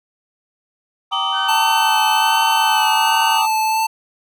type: chord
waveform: triangle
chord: Eb major seventh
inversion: first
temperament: just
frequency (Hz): 777.8 / 933.4 / 1166.7 / 1244.5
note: G5 / Bb5 / D6 / Eb6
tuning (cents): -14 / +2 / -12 / 0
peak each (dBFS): -23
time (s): 1.11-3.47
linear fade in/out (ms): 20
type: tone with pitch glide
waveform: sine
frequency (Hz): 3047 to 2884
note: G7 to F#7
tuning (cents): -50 to -45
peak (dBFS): -21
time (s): 1.12-3.42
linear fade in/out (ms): 10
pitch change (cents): -95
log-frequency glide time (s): 2.72-2.89
type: tone with tremolo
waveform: triangle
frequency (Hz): 1528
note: G6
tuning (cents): -45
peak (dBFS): -22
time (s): 1.32-3.39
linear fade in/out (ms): 50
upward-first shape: sine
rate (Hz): 2.3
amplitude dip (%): 25
type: tone with vibrato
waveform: square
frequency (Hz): 884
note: A5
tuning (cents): +8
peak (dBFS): -16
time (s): 1.48-3.87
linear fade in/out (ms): 10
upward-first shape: sine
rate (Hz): 1.3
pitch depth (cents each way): 21
effects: none